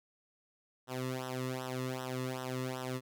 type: tone with flanger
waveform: sawtooth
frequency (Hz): 128.6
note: C3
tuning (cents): -30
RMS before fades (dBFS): -38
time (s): 0.87-3.01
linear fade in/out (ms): 50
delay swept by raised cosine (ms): 0.43 to 1.32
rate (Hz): 2.6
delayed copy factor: -0.9
effects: none